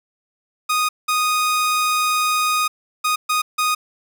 sawtooth tone bursts at uneven times, 1241 Hz, D#6, 5 cents flat, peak -13 dBFS, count 5, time 0.69-0.89 / 1.08-2.68 / 3.04-3.16 / 3.29-3.42 / 3.58-3.75 s, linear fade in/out 10 ms, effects none

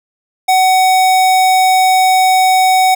square tone, 750 Hz, F#5, 23 cents sharp, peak -8 dBFS, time 0.48-2.95 s, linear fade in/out 10 ms, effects none

